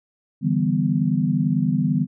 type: chord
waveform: sine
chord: E minor seventh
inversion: third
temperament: equal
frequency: 146.83 / 164.81 / 196 / 246.9 Hz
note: D3 / E3 / G3 / B3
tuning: 0 / 0 / 0 / 0 cents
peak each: -23 dBFS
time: 0.41-2.07 s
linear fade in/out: 50 ms
effects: none